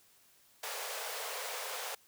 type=high-pass noise; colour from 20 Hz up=pink; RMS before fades=-40 dBFS; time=0.63-1.95 s; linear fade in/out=5 ms; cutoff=430 Hz; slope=96 dB/octave; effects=white hiss -65 dBFS RMS until 2.07 s